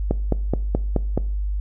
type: click train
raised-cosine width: 2 ms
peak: -6 dBFS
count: 6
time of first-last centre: 0.11-1.176 s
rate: 4.69 Hz
effects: noise-tail reverb RT60 0.5 s tail -20 dB re dry + added 50 Hz sine -21 dBFS peak until 1.6 s